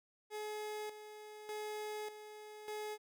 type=tone with tremolo; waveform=30% pulse; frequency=424.3 Hz; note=G#4; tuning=37 cents sharp; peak=-38 dBFS; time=0.3-2.98 s; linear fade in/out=50 ms; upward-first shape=square; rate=0.84 Hz; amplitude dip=65%; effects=none